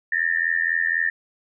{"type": "tone with amplitude modulation", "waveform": "sine", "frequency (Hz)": 1806, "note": "A6", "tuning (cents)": 45, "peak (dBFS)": -15, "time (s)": [0.12, 1.1], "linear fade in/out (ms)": 5, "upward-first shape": "sine", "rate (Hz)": 84, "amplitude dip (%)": 95, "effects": []}